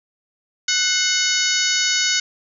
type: harmonic tone with a mistuned harmonic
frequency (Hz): 744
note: F#5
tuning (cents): +9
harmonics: 2 / 3 / 4 / 5 / 6 / 7 / 8 / 9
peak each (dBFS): -25 / -25 / -25 / -25 / -25 / -25 / -25 / -25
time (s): 0.68-2.2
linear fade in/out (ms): 5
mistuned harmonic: 3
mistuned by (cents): -65
effects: none